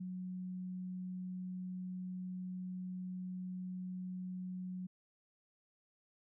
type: tone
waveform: sine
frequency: 183.4 Hz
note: F#3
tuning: 15 cents flat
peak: -40 dBFS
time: 0-4.87 s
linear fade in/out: 10 ms
effects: none